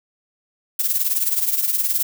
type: noise with tremolo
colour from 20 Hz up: violet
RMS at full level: -17 dBFS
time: 0.79-2.03 s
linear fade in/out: 5 ms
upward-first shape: triangle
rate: 19 Hz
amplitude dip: 75%
effects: none